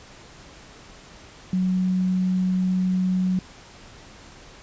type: tone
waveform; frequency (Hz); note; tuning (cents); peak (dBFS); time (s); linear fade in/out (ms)
sine; 184.7; F#3; -3; -19; 1.53-3.39; 2
effects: pink hiss -46 dBFS RMS until 4.62 s + resampled to 16000 Hz